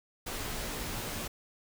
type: noise with comb filter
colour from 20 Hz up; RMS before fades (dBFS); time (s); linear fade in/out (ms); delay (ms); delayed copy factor
pink; -37; 0.26-1.28; 10; 15; -0.5
effects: none